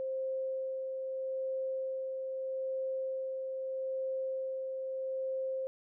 sine tone with tremolo, 527 Hz, C5, 12 cents sharp, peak -32 dBFS, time 0-5.67 s, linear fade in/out 0 ms, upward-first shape sine, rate 0.79 Hz, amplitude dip 30%, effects none

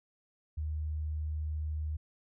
sine tone, 76.8 Hz, D#2, 22 cents flat, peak -32 dBFS, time 0.57-1.97 s, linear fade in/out 10 ms, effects none

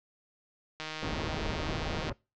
click train, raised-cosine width 0.2 ms, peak -20 dBFS, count 203, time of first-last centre 0.8-2.095 s, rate 156 Hz
pink low-pass noise, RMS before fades -35 dBFS, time 1.02-2.13 s, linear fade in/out 10 ms, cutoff 1000 Hz, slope 12 dB/octave
effects noise-tail reverb RT60 0.3 s tail -26 dB re dry + low-pass 5000 Hz 12 dB/octave

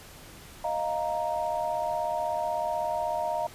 sine chord, Eb suspended second, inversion none, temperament equal, 622.3 / 698.5 / 932.3 Hz, Eb5 / F5 / Bb5, 0 / 0 / 0 cents, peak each -31 dBFS, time 0.64-3.47 s, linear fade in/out 5 ms, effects pink hiss -48 dBFS RMS until 3.54 s + resampled to 32000 Hz

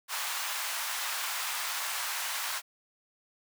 pink high-pass noise, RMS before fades -34 dBFS, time 0.08-2.62 s, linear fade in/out 50 ms, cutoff 890 Hz, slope 24 dB/octave, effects none

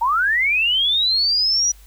sine linear sweep, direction up, 880 to 5890 Hz, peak -15 dBFS, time 0.01-1.72 s, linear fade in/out 10 ms, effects added 50 Hz sine -43 dBFS peak until 1.86 s + white hiss -52 dBFS RMS until 1.86 s

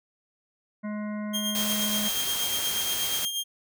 harmonic tone, 210.3 Hz, G#3, 22 cents sharp, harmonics 1 / 3 / 5 / 7 / 9 / 10, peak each -30 / -40 / -44 / -47 / -49 / -50 dBFS, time 0.83-2.09 s, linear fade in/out 20 ms
sawtooth tone with tremolo, 3210 Hz, G7, 40 cents sharp, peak -23 dBFS, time 1.33-3.44 s, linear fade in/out 20 ms, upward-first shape sine, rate 8.4 Hz, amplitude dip 50%
white noise, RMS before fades -31 dBFS, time 1.55-3.25 s, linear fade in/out 0 ms
effects none

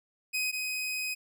sawtooth tone pair in turn, 2513 / 2513 Hz, D#7 / D#7, +17 / +17 cents, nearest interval unison, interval 0 cents, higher neither, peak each -25 / -28 dBFS, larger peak first, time 0.33-0.52 / 0.52-1.15 s, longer second, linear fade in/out 20 ms, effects none

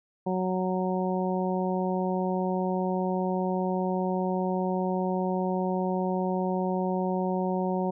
harmonic tone, 185 Hz, F#3, in tune, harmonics 1 / 2 / 3 / 4 / 5, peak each -28 / -31 / -33 / -34 / -35 dBFS, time 0.26-7.91 s, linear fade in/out 10 ms, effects none

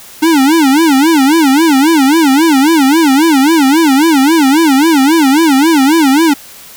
square tone with vibrato, 296.5 Hz, D4, 17 cents sharp, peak -6 dBFS, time 0.22-6.34 s, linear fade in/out 10 ms, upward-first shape sine, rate 3.7 Hz, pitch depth 210 cents each way, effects white hiss -34 dBFS RMS until 6.76 s

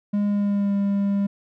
triangle tone with pitch glide, 204.9 to 199.99 Hz, G#3 to G3, -23 to +35 cents, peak -17 dBFS, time 0.13-1.27 s, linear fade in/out 10 ms, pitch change -42 cents, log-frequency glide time 0.26-0.75 s, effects none

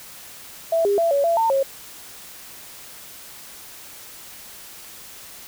sine tone with pitch steps, 661 / 403.8 / 671 / 563 / 675 / 902 / 544 Hz, E5 / G#4 / E5 / C#5 / E5 / A5 / C#5, +5 / -49 / +31 / +27 / +41 / +43 / -33 cents, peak -16 dBFS, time 0.72-1.63 s, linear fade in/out 5 ms, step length 130 ms, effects white hiss -41 dBFS RMS until 5.47 s

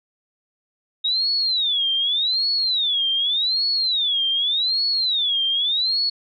sine tone with vibrato, 3729 Hz, A#7, in tune, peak -18 dBFS, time 1.04-6.1 s, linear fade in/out 10 ms, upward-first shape sine, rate 0.85 Hz, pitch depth 280 cents each way, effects none

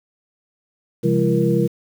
sine tone cluster, 134.1 / 171.1 / 202.7 / 339.8 / 470.2 Hz, C3 / F3 / G#3 / F4 / A#4, +43 / -35 / -42 / -47 / +15 cents, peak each -21 dBFS, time 1.03-1.68 s, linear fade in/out 20 ms, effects 7-bit

